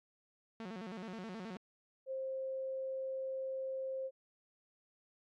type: tone with vibrato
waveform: sawtooth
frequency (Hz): 202.9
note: G#3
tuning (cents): -40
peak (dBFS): -39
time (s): 0.6-1.57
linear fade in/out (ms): 0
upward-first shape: square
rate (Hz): 9.4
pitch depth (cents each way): 180
type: tone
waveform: sine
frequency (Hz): 529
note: C5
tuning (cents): +19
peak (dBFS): -37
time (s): 2.06-4.11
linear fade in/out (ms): 50
effects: low-pass 4000 Hz 12 dB/octave + AAC 64 kbps